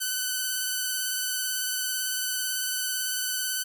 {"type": "tone with vibrato", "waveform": "5% pulse", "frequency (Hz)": 1508, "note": "F#6", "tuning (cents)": 32, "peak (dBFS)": -16, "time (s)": [0, 3.64], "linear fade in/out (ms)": 20, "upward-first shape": "sine", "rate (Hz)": 18, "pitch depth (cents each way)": 22, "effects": []}